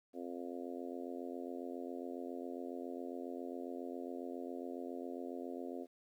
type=harmonic tone; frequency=87.31 Hz; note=F2; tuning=in tune; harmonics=3 / 4 / 5 / 6 / 7 / 8; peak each=-45 / -47 / -49 / -51 / -52 / -53 dBFS; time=0.13-5.87 s; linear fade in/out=50 ms; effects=12-bit